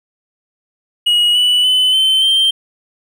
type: tone with pitch steps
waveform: triangle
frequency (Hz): 2900 / 2959 / 3020 / 3081 / 3144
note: F#7 / F#7 / F#7 / G7 / G7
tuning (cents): -35 / -1 / +35 / -31 / +4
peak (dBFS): -8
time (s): 1.06-2.51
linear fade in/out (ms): 10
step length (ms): 290
effects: none